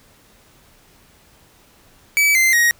45% pulse tone with pitch steps, 2294 / 2079 / 1885 Hz, D7 / C7 / A#6, -41 / -12 / +19 cents, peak -12 dBFS, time 2.17-2.71 s, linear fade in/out 0 ms, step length 180 ms, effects pink hiss -52 dBFS RMS until 2.79 s

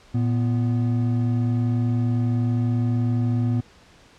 triangle tone pair together, 115.54 / 245.6 Hz, A#2 / B3, -15 / -9 cents, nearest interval octave + minor second, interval 1306 cents, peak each -18 / -23 dBFS, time 0.14-3.61 s, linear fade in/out 10 ms, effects pink hiss -52 dBFS RMS until 4.18 s + low-pass 6000 Hz 12 dB/octave

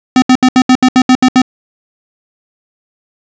square tone bursts, 255.4 Hz, C4, 42 cents flat, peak -4 dBFS, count 10, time 0.16-1.418 s, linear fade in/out 2 ms, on 61 ms, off 72 ms, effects resampled to 16000 Hz + 7-bit

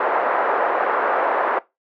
pink band-pass noise, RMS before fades -20 dBFS, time 0-1.59 s, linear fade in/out 5 ms, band 480 to 1500 Hz, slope 24 dB/octave, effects noise-tail reverb RT60 0.2 s tail -19 dB re dry

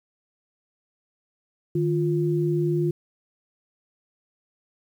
sine tone pair together, 153.14 / 349.2 Hz, D#3 / F4, -27 / 0 cents, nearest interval octave + major second, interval 1427 cents, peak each -23 dBFS, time 1.75-2.91 s, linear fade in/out 5 ms, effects 9-bit

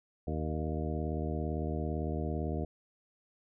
harmonic tone with a mistuned harmonic, 77.78 Hz, D#2, in tune, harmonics 1 / 2 / 3 / 4 / 5 / 6 / 8 / 9, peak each -35 / -38 / -40 / -41 / -42 / -43 / -44 / -45 dBFS, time 0.27-2.65 s, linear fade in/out 5 ms, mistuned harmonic 8, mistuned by -30 cents, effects none

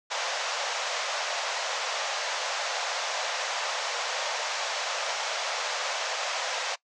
pink band-pass noise, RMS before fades -31 dBFS, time 0.1-6.76 s, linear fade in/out 20 ms, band 530 to 6900 Hz, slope 48 dB/octave, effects noise-tail reverb RT60 0.1 s tail -21 dB re dry

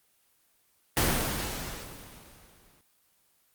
pink noise with exponential decay, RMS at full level -23 dBFS, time 0.97-2.81 s, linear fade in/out 0 ms, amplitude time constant 400 ms, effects white hiss -68 dBFS RMS until 3.54 s + Opus 24 kbps

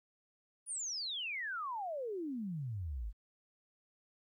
sine exponential sweep, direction down, 9920 to 46.25 Hz, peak -37 dBFS, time 0.66-3.13 s, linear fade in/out 50 ms, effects 13-bit

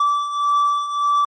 triangle beating tone pair, 1159 / 1160.7 Hz, D6 / D6, -23 / -21 cents, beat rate 1.7 Hz, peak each -21 / -15 dBFS, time 0-1.25 s, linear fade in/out 5 ms, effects MP3 32 kbps

